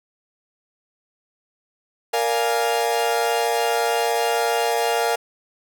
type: chord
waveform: 40% pulse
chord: Bb dominant seventh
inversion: none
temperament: equal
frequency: 466.2 / 587.3 / 698.5 / 830.6 Hz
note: Bb4 / D5 / F5 / Ab5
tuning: 0 / 0 / 0 / 0 cents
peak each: -22 / -28 / -23 / -24 dBFS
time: 2.13-5.16 s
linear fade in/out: 10 ms
effects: none